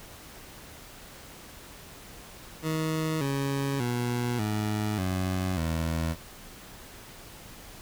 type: tone with pitch steps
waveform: 20% pulse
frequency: 158.2 / 138.52 / 121.29 / 106.2 / 92.99 / 81.42 Hz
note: D#3 / C#3 / B2 / G#2 / F#2 / E2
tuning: +29 / -1 / -31 / +39 / +9 / -21 cents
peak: -22 dBFS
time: 2.62-6.16 s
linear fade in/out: 50 ms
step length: 590 ms
effects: pink hiss -47 dBFS RMS until 7.81 s